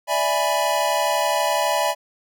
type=chord; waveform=square; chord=E dominant seventh; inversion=third; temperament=equal; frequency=587.3 / 659.3 / 830.6 / 987.8 Hz; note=D5 / E5 / G#5 / B5; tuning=0 / 0 / 0 / 0 cents; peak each=-25 dBFS; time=0.07-1.95 s; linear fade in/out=50 ms; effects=none